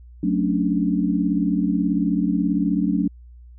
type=chord; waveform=sine; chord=D major seventh; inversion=first; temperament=just; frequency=183.54 / 220.2 / 275.3 / 293.7 Hz; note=F#3 / A3 / C#4 / D4; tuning=-14 / +2 / -12 / 0 cents; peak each=-22 / -24 / -25 / -23 dBFS; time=0.23-3.08 s; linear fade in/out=5 ms; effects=added 60 Hz sine -41 dBFS peak until 3.58 s